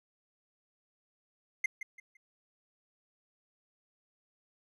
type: tone with echo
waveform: triangle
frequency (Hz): 2093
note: C7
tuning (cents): 0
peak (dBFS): -24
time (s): 1.64-1.66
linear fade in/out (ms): 5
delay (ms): 170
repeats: 3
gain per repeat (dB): -11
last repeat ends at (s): 2.17
effects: none